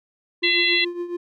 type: tone with tremolo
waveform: triangle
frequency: 349.2 Hz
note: F4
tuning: in tune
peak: -21 dBFS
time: 0.42-1.17 s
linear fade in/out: 10 ms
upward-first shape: triangle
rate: 7.2 Hz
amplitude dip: 75%
type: harmonic tone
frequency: 676 Hz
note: E5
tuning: 43 cents sharp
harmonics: 3 / 4 / 5 / 6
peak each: -21 / -22 / -23 / -24 dBFS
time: 0.43-0.85 s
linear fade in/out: 10 ms
effects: none